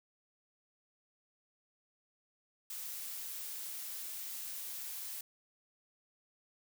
blue noise, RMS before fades -43 dBFS, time 2.7-5.21 s, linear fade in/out 2 ms, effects none

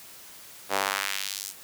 sawtooth tone with high-pass filter sweep, 98 Hz, G2, in tune, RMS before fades -30 dBFS, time 0.69-1.54 s, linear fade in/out 50 ms, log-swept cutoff 570 to 8000 Hz, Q 1.1, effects white hiss -47 dBFS RMS until 1.63 s + high-pass 60 Hz 12 dB/octave

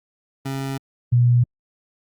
25% pulse / sine tone pair in turn, 135.7 / 121.31 Hz, C#3 / B2, -36 / -31 cents, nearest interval major second, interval 195 cents, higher first, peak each -21 / -12 dBFS, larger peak second, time 0.45-0.78 / 1.12-1.44 s, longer first, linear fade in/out 10 ms, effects Opus 48 kbps

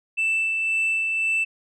sine tone with tremolo, 2652 Hz, E7, 10 cents sharp, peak -17 dBFS, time 0.17-1.45 s, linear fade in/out 20 ms, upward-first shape sine, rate 1.9 Hz, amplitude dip 35%, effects tanh soft clip ceiling -18 dBFS

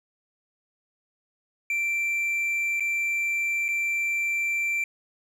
triangle tone with dropouts, 2349 Hz, D7, in tune, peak -22 dBFS, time 1.7-4.84 s, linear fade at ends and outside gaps 2 ms, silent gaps 2.798-2.805 / 3.683-3.687 s, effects none

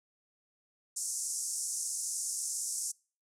white band-pass noise, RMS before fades -36 dBFS, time 0.96-2.92 s, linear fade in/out 10 ms, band 5700 to 10000 Hz, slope 48 dB/octave, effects noise-tail reverb RT60 0.4 s tail -26 dB re dry

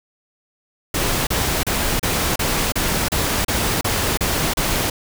pink noise bursts, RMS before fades -20 dBFS, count 11, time 0.94-4.9 s, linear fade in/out 5 ms, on 330 ms, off 33 ms, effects none

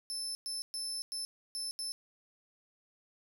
30% pulse tone bursts at uneven times, 5274 Hz, E8, in tune, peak -32 dBFS, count 6, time 0.1-0.35 / 0.46-0.62 / 0.74-1.02 / 1.12-1.25 / 1.55-1.71 / 1.79-1.92 s, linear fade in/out 0 ms, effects none

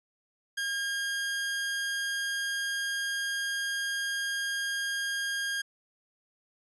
sawtooth tone, 1620 Hz, G#6, 43 cents flat, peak -26 dBFS, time 0.57-5.62 s, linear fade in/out 10 ms, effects resampled to 24000 Hz

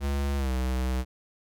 square tone with pitch glide, 70.1 to 63.91 Hz, C#2 to C2, +20 to -40 cents, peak -26 dBFS, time 0-1.05 s, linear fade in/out 50 ms, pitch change -160 cents, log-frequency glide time 0.37-0.51 s, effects none

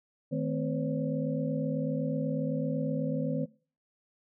sine tone cluster, 157 / 218.5 / 256.9 / 509 / 557 Hz, D#3 / A3 / C4 / C5 / C#5, +16 / -12 / -32 / -48 / +8 cents, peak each -32 / -37 / -33 / -37 / -38 dBFS, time 0.31-3.46 s, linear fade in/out 20 ms, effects noise-tail reverb RT60 0.4 s tail -21 dB re dry

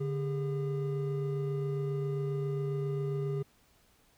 triangle tone pair together, 143.9 / 404.3 Hz, D3 / G#4, -35 / -46 cents, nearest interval octave + tritone, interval 1789 cents, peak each -30 / -33 dBFS, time 0-3.43 s, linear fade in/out 10 ms, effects pink hiss -66 dBFS RMS until 4.17 s

